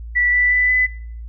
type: tone with pitch steps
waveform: sine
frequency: 1960 / 1974.8 / 1989.7 / 2005 Hz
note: B6 / B6 / B6 / B6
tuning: -14 / -1 / +12 / +26 cents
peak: -13 dBFS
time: 0.15-0.87 s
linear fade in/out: 20 ms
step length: 180 ms
effects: noise-tail reverb RT60 0.6 s tail -22 dB re dry + added 57 Hz sine -29 dBFS peak until 1.28 s